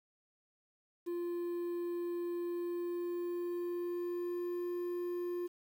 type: tone with pitch glide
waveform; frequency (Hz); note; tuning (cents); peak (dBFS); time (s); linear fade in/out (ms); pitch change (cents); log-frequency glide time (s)
triangle; 347.5 to 352.6; F4 to F4; -9 to +17; -33; 1.06-5.48; 20; +26; 2.45-4.68
effects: 10-bit